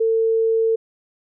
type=tone; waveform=sine; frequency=450 Hz; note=A4; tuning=39 cents sharp; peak=-15 dBFS; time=0-0.76 s; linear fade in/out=10 ms; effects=none